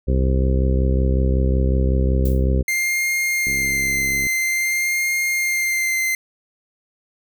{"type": "harmonic tone", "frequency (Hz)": 65.41, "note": "C2", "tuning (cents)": 0, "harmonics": [1, 2, 3, 4, 5, 6, 7, 8], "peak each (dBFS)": [-16, -23, -26, -29, -32, -28, -33, -30], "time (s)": [0.07, 2.63], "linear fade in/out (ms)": 20}
{"type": "noise with exponential decay", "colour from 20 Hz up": "violet", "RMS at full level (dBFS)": -30, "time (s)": [2.25, 2.47], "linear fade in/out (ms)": 5, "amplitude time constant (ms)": 47}
{"type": "tone with vibrato", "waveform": "45% pulse", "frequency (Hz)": 2100, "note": "C7", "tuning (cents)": 6, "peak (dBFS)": -18, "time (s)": [2.68, 6.15], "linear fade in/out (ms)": 2, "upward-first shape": "sine", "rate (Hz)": 0.5, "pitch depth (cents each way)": 20}
{"type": "click train", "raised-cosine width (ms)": 3, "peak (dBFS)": -19, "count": 55, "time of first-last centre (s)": [3.47, 4.268], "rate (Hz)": 67.7}
{"effects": []}